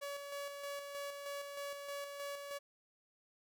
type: tone with tremolo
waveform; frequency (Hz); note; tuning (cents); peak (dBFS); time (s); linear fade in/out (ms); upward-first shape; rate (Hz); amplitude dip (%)
sawtooth; 567; C#5; +39; -37; 0.01-2.59; 20; square; 3.2; 40
effects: none